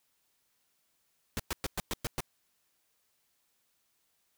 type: noise bursts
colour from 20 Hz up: pink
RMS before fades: -33 dBFS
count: 7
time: 1.37-2.205 s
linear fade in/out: 0 ms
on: 25 ms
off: 110 ms
effects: white hiss -75 dBFS RMS until 4.37 s